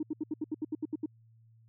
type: tone bursts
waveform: sine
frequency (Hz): 308.5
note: D#4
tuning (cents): -15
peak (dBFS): -29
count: 11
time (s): 0-1.06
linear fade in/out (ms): 5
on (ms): 30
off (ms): 73
effects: tanh soft clip ceiling -25 dBFS + added 113 Hz sine -58 dBFS peak until 1.68 s